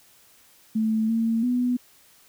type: tone with pitch steps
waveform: sine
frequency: 219.8 / 227 / 247.1 Hz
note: A3 / A#3 / B3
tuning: -2 / -46 / +1 cents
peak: -20 dBFS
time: 0.75-1.77 s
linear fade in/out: 10 ms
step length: 340 ms
effects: white hiss -56 dBFS RMS until 2.28 s